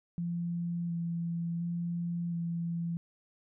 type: tone with vibrato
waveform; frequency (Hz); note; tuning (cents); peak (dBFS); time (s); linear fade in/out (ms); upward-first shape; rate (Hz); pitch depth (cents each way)
sine; 170.4; F3; -42; -31; 0.18-2.97; 0; square; 0.7; 13
effects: none